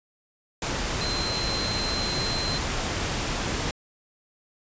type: tone in noise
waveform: sine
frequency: 4111 Hz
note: C8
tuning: 31 cents flat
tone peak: -29 dBFS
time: 1.01-2.58 s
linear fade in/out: 2 ms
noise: pink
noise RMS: -28 dBFS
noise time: 0.62-3.71 s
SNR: -4 dB
effects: resampled to 16000 Hz